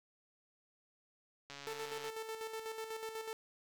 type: click train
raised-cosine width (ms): 0.2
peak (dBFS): -31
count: 84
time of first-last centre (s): 1.5-2.089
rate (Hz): 141
type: tone with tremolo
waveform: sawtooth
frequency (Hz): 443.4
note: A4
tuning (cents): +13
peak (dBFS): -36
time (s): 1.67-3.33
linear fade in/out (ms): 0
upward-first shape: square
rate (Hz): 8.1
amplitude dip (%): 50
effects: none